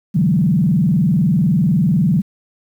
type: tone with vibrato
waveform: sine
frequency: 169.9 Hz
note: F3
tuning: 47 cents flat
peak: -11 dBFS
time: 0.14-2.22 s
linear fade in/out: 20 ms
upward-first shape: square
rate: 20 Hz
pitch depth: 270 cents each way
effects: 8-bit